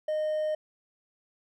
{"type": "tone with hard clipping", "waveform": "triangle", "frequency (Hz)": 616, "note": "D#5", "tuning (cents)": -17, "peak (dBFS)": -27, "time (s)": [0.08, 0.55], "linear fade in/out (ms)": 5, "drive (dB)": 5, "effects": []}